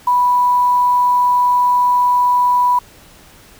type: tone with quantisation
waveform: sine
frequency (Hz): 985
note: B5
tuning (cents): -5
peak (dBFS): -10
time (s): 0.07-2.79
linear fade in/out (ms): 5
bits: 6
effects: pink hiss -44 dBFS RMS until 3.59 s